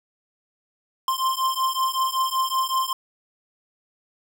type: beating tone pair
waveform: square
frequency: 1046.5 / 1051.8 Hz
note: C6 / C6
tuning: 0 / +9 cents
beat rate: 5.3 Hz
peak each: -25 dBFS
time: 1.08-2.93 s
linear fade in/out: 2 ms
effects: none